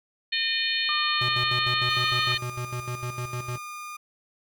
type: harmonic tone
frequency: 609 Hz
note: D#5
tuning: 37 cents flat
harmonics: 3 / 4 / 5 / 6 / 7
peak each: -30 / -30 / -30 / -30 / -30 dBFS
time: 0.32-2.38 s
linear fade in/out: 10 ms
type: tone with pitch glide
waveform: sine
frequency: 1200 to 1241.6 Hz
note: D6 to D#6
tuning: +37 to -4 cents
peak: -28 dBFS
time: 0.89-2.32 s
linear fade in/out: 0 ms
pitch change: +59 cents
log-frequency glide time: 1.13-2.09 s
type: tone with tremolo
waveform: square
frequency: 123.2 Hz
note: B2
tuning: 4 cents flat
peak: -30 dBFS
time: 1.21-3.58 s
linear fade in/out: 5 ms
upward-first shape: square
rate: 6.6 Hz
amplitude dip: 75%
type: tone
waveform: 30% pulse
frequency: 1214 Hz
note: D#6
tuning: 43 cents flat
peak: -33 dBFS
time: 1.89-3.97 s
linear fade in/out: 10 ms
effects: none